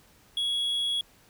triangle tone, 3341 Hz, G#7, 10 cents sharp, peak -24 dBFS, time 0.37-1.01 s, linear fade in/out 2 ms, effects pink hiss -59 dBFS RMS until 1.29 s

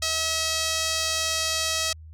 sawtooth tone with band-pass filter, 643 Hz, E5, 43 cents flat, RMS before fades -26 dBFS, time 0.02-1.93 s, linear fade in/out 5 ms, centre 5400 Hz, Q 1.3, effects added 79 Hz sine -41 dBFS peak until 2.13 s

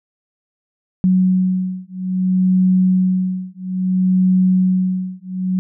sine beating tone pair, 184.9 / 185.5 Hz, F#3 / F#3, -1 / +5 cents, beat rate 0.6 Hz, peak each -16 dBFS, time 1.04-5.59 s, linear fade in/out 0 ms, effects none

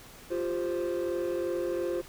triangle chord, F suspended second, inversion none, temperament equal, 349.2 / 392 / 523.3 Hz, F4 / G4 / C5, 0 / 0 / 0 cents, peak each -28 / -33 / -30 dBFS, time 0.3-2.02 s, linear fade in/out 20 ms, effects tanh soft clip ceiling -22 dBFS + pink hiss -50 dBFS RMS until 2.08 s

